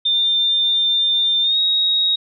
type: tone with pitch glide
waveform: sine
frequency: 3598 to 3779 Hz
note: A7 to A#7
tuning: +38 to +23 cents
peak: -14 dBFS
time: 0.05-2.16 s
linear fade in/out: 10 ms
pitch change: +85 cents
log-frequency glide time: 1.42-1.58 s
effects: none